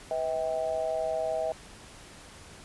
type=tone with amplitude modulation; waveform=sine; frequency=642 Hz; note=E5; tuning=46 cents flat; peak=-23 dBFS; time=0.11-1.52 s; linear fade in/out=2 ms; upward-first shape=sine; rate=145 Hz; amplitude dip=90%; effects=pink hiss -49 dBFS RMS until 2.64 s + resampled to 24000 Hz